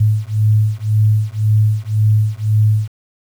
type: beating tone pair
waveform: sine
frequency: 106.4 / 108.3 Hz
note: G#2 / A2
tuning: +42 / -27 cents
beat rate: 1.9 Hz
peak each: -14 dBFS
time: 0-2.88 s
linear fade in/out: 10 ms
effects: 7-bit